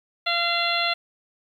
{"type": "harmonic tone", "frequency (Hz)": 687, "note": "F5", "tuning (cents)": -29, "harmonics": [1, 2, 3, 4, 5, 6], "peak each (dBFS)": [-28, -28, -28, -28, -28, -28], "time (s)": [0.26, 0.94], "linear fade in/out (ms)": 10, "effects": ["9-bit"]}